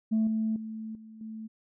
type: tone with level steps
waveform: sine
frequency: 220 Hz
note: A3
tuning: in tune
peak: -21 / -25 / -35 / -45 / -37 dBFS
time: 0.11-1.48 s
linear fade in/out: 20 ms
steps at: 0.27 / 0.56 / 0.95 / 1.21 s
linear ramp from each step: 2 ms
effects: tanh soft clip ceiling -20 dBFS